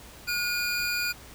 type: tone cluster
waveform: square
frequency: 1438 / 2438 / 4757 Hz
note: F#6 / D#7 / D8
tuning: -50 / -36 / +21 cents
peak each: -31 / -31 / -33 dBFS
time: 0.27-1.13 s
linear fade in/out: 20 ms
effects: added 60 Hz sine -53 dBFS peak until 1.34 s + pink hiss -48 dBFS RMS until 1.34 s